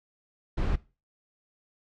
brown noise, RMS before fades -26 dBFS, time 0.57-0.76 s, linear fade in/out 10 ms, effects noise-tail reverb RT60 0.3 s tail -19 dB re dry + low-pass 4000 Hz 12 dB/octave

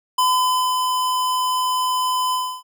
square tone with ADSR envelope, 1013 Hz, B5, 44 cents sharp, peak -15 dBFS, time 0.18-2.63 s, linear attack 7 ms, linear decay 560 ms, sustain -4 dB, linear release 300 ms, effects none

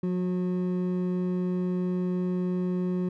triangle tone pair together, 180.3 / 364.1 Hz, F#3 / F#4, -45 / -28 cents, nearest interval octave, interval 1217 cents, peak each -24 / -30 dBFS, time 0.03-3.09 s, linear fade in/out 5 ms, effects none

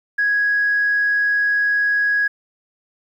sine tone, 1661.2 Hz, G#6, in tune, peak -14 dBFS, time 0.18-2.28 s, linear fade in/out 10 ms, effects tanh soft clip ceiling -10 dBFS + 9-bit

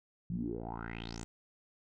10% pulse tone with low-pass filter sweep, 57 Hz, A#1, 38 cents flat, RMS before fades -40 dBFS, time 0.3-1.24 s, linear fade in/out 0 ms, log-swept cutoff 150 to 8100 Hz, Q 6.9, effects none

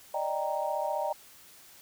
sine chord, Eb major seventh, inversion third, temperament equal, 587.3 / 622.3 / 784 / 932.3 Hz, D5 / Eb5 / G5 / Bb5, 0 / 0 / 0 / 0 cents, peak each -34 dBFS, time 0.14-1.13 s, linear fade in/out 5 ms, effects white hiss -54 dBFS RMS until 1.81 s

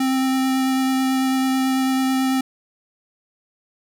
square tone with vibrato, 262.8 Hz, C4, 8 cents sharp, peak -18 dBFS, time 0-2.41 s, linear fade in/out 5 ms, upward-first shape triangle, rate 9.1 Hz, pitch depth 11 cents each way, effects none

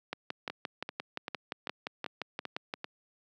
two click trains, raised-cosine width 0.3 ms, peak -20 / -18 dBFS, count 7 / 16, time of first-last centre 0.5-2.844 / 0.13-2.739 s, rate 2.56 / 5.75 Hz, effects high-pass 200 Hz 12 dB/octave

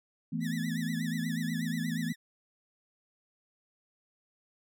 sine chord, E suspended fourth, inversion none, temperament just, 164.81 / 219.8 / 247.2 Hz, E3 / A3 / B3, 0 / -2 / +2 cents, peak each -34 / -35 / -35 dBFS, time 0.32-2.13 s, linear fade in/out 10 ms
sawtooth tone with vibrato, 1836 Hz, A#6, 27 cents flat, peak -37 dBFS, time 0.4-2.16 s, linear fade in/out 50 ms, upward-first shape sine, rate 8.3 Hz, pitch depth 150 cents each way
effects none

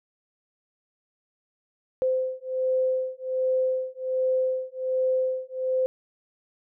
sine beating tone pair, 516 / 517.3 Hz, C5 / C5, -24 / -20 cents, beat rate 1.3 Hz, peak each -26 dBFS, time 2.02-5.86 s, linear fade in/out 0 ms, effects none

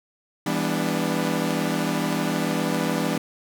sawtooth chord, E minor seventh, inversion none, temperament equal with one note detuned, 164.81 / 200.1 / 246.9 / 293.7 Hz, E3 / G3 / B3 / D4, 0 / +36 / 0 / 0 cents, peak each -24 dBFS, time 0.46-3.18 s, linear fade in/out 5 ms, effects none

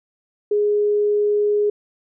sine tone, 415.3 Hz, G#4, in tune, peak -15 dBFS, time 0.51-1.7 s, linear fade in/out 5 ms, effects none

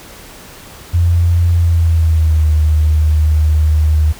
sine tone with pitch glide, 86 to 77.06 Hz, F2 to D#2, -26 to -16 cents, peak -8 dBFS, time 0.93-4.13 s, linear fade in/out 20 ms, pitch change -190 cents, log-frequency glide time 1.54-2.49 s, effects pink hiss -36 dBFS RMS until 4.19 s

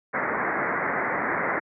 white low-pass noise, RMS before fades -26 dBFS, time 0.13-1.6 s, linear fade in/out 20 ms, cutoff 2100 Hz, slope 96 dB/octave, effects high-pass 200 Hz 12 dB/octave

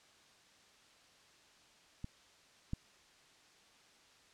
clicks, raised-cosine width 5 ms, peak -29 / -24 dBFS, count 2, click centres 2.044 / 2.734 s, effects white hiss -64 dBFS RMS until 4.33 s + low-pass 6000 Hz 12 dB/octave

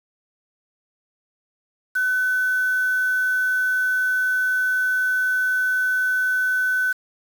sine tone with quantisation, 1508 Hz, F#6, 32 cents sharp, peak -18 dBFS, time 1.95-6.93 s, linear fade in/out 10 ms, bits 6, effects none

